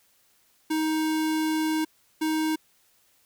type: tone bursts at uneven times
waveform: square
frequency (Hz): 313.9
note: D#4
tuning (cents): +15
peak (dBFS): -24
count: 2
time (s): 0.7-1.85 / 2.21-2.56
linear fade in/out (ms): 10
effects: white hiss -64 dBFS RMS until 3.25 s